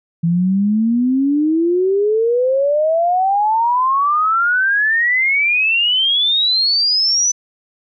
sine exponential sweep, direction up, 164.81 to 6050 Hz, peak -12 dBFS, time 0.23-7.32 s, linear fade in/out 10 ms, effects none

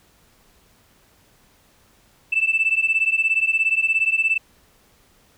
sine beating tone pair, 2637 / 2654 Hz, E7 / E7, 0 / +11 cents, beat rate 17 Hz, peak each -19 dBFS, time 2.32-4.38 s, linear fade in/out 10 ms, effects tanh soft clip ceiling -10 dBFS + pink hiss -57 dBFS RMS until 5.37 s

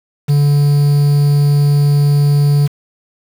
triangle tone with quantisation, 144.3 Hz, D3, 30 cents flat, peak -6 dBFS, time 0.28-2.68 s, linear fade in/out 20 ms, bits 5, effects none

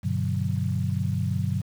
sine chord, G major seventh, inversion none, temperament equal, 98 / 123.47 / 146.83 / 185 Hz, G2 / B2 / D3 / F#3, 0 / 0 / 0 / 0 cents, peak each -27 / -29 / -30 / -30 dBFS, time 0.03-1.62 s, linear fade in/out 20 ms, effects 8-bit

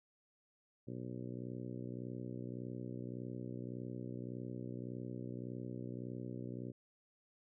harmonic tone, 61.74 Hz, B1, in tune, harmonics 2 / 3 / 4 / 5 / 6 / 7 / 8 / 9, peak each -46 / -49 / -48 / -50 / -51 / -57 / -57 / -59 dBFS, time 0.87-6.72 s, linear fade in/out 10 ms, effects none

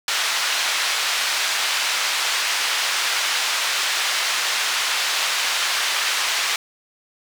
white band-pass noise, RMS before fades -22 dBFS, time 0.08-6.56 s, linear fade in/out 2 ms, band 970 to 4500 Hz, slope 12 dB/octave, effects none

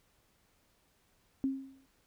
sine tone with exponential decay, 268.5 Hz, C4, 45 cents sharp, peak -26 dBFS, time 1.44-1.86 s, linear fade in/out 0 ms, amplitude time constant 91 ms, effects pink hiss -71 dBFS RMS until 2.06 s

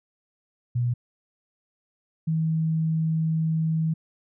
sine tone pair in turn, 121.5 / 160.27 Hz, B2 / E3, -28 / -48 cents, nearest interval perfect fourth, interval 480 cents, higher second, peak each -21 dBFS, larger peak neither, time 0.75-0.94 / 2.27-3.94 s, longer second, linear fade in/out 10 ms, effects none

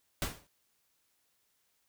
pink noise with exponential decay, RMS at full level -30 dBFS, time 0.22-0.47 s, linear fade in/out 1 ms, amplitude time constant 53 ms, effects white hiss -75 dBFS RMS until 1.88 s

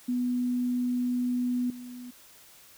sine tone with level steps, 246.9 Hz, B3, in tune, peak -25 / -39 dBFS, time 0.08-2.11 s, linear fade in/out 10 ms, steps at 1.7 s, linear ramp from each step 2 ms, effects white hiss -54 dBFS RMS until 2.77 s

